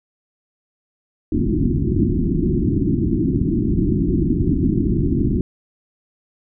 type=low-pass noise; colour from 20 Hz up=white; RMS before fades=-18 dBFS; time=1.32-5.41 s; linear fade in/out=2 ms; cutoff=360 Hz; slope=96 dB/octave; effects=none